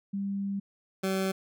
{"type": "tone pair in turn", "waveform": ["sine", "20% pulse"], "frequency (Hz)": [198.2, 191], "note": ["G3", "G3"], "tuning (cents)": [19, -45], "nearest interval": "minor second", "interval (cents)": 64, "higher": "first", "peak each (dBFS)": [-29, -22], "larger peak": "second", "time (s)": [[0.13, 0.6], [1.03, 1.32]], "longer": "first", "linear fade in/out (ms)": 10, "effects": []}